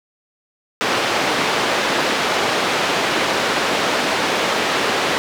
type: band-pass noise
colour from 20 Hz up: pink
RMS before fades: -19 dBFS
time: 0.81-5.18 s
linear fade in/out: 0 ms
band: 340 to 4100 Hz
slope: 12 dB/octave
effects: none